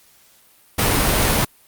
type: noise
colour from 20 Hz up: pink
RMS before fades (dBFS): -17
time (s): 0.78-1.45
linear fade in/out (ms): 10
effects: white hiss -53 dBFS RMS until 1.67 s + Opus 48 kbps